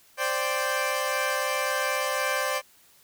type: chord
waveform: 15% pulse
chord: C suspended second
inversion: none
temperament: equal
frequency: 523.3 / 587.3 / 784 Hz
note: C5 / D5 / G5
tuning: 0 / 0 / 0 cents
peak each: -22 / -22 / -27 dBFS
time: 0.17-2.62 s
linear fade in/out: 50 ms
effects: white hiss -58 dBFS RMS until 3.03 s